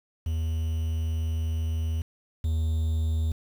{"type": "tone pair in turn", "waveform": "triangle", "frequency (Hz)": [80.6, 79.72], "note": ["E2", "D#2"], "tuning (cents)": [-38, 43], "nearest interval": "unison", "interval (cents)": 19, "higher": "first", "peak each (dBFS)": [-23, -21], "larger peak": "second", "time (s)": [[0.26, 2.02], [2.44, 3.32]], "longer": "first", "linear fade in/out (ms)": 5, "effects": ["8-bit"]}